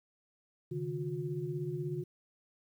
sine tone cluster, 136.9 / 153.3 / 359.1 Hz, C#3 / D#3 / F4, -21 / -25 / +48 cents, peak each -39 / -38 / -38 dBFS, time 0.71-2.04 s, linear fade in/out 10 ms, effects 11-bit

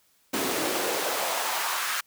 pink noise with high-pass filter sweep, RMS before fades -28 dBFS, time 0.33-2.01 s, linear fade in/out 10 ms, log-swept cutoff 250 to 1400 Hz, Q 1.9, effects white hiss -65 dBFS RMS until 2.06 s

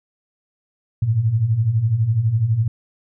sine beating tone pair, 103.5 / 115.5 Hz, G#2 / A#2, -5 / -16 cents, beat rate 12 Hz, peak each -22 / -16 dBFS, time 1.02-2.68 s, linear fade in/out 5 ms, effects none

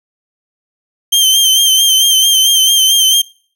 sawtooth tone with vibrato, 3136 Hz, G7, in tune, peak -4 dBFS, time 1.12-3.22 s, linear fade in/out 10 ms, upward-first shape sine, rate 4.5 Hz, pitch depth 43 cents each way, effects noise-tail reverb RT60 0.5 s tail -24 dB re dry

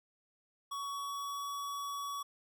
square tone with pitch glide, 1123 to 1130.8 Hz, C#6 to C#6, +22 to +34 cents, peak -38 dBFS, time 0.71-2.23 s, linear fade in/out 10 ms, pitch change +12 cents, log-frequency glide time 0.88-1.48 s, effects none

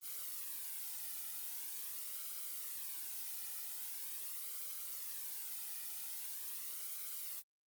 blue noise with flanger, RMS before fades -44 dBFS, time 0.01-7.43 s, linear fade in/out 50 ms, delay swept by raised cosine 1.1 to 1.85 ms, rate 0.43 Hz, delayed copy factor -1, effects Opus 24 kbps

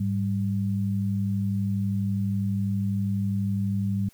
sine tone pair together, 103.83 / 196 Hz, G#2 / G3, 0 / 0 cents, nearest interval major seventh, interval 1100 cents, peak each -26 / -26 dBFS, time 0-4.09 s, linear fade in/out 5 ms, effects white hiss -59 dBFS RMS until 4.13 s

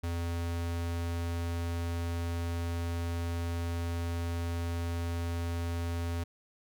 square tone, 85 Hz, F2, 46 cents flat, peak -32 dBFS, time 0.03-6.24 s, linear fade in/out 10 ms, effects none

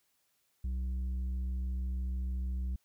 triangle tone with tanh clipping, 63.3 Hz, B1, 43 cents sharp, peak -33 dBFS, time 0.64-2.76 s, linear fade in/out 5 ms, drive 10 dB, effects white hiss -75 dBFS RMS until 2.84 s

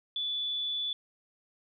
sine tone, 3462 Hz, A7, 29 cents flat, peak -30 dBFS, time 0.16-0.93 s, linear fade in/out 2 ms, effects none

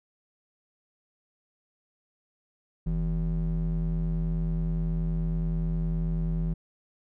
triangle ring-modulated tone, 103.83 Hz, G#2, in tune, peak -20 dBFS, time 2.86-6.54 s, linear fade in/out 10 ms, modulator 59.1 Hz, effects none

